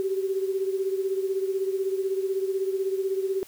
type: beating tone pair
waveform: sine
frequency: 382.2 / 398.2 Hz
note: G4 / G4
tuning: -44 / +27 cents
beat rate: 16 Hz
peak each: -25 / -31 dBFS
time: 0-3.43 s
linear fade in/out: 0 ms
effects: white hiss -51 dBFS RMS until 3.47 s